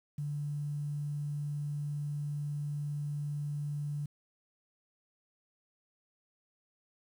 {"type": "tone", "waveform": "sine", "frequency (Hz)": 146.3, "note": "D3", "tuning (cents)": -6, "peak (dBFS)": -33, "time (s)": [0.18, 4.06], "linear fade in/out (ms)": 5, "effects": ["10-bit"]}